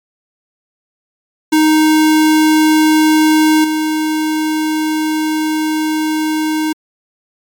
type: tone with level steps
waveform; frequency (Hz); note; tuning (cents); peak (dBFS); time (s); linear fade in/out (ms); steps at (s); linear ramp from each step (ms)
square; 311.1; D#4; 0; -8 / -14; 1.52-6.73; 10; 3.64; 5
effects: MP3 96 kbps